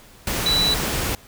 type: tone in noise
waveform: sine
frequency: 3951 Hz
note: B7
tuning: in tune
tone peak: -17 dBFS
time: 0.46-0.74 s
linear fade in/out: 2 ms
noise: pink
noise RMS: -24 dBFS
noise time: 0.27-1.15 s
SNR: +4 dB
effects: pink hiss -48 dBFS RMS until 1.27 s